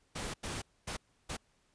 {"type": "noise bursts at uneven times", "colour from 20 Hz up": "pink", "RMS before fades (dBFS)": -39, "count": 4, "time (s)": [[0.15, 0.34], [0.43, 0.62], [0.87, 0.97], [1.29, 1.37]], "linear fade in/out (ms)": 10, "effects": ["pink hiss -72 dBFS RMS until 1.74 s", "resampled to 22050 Hz"]}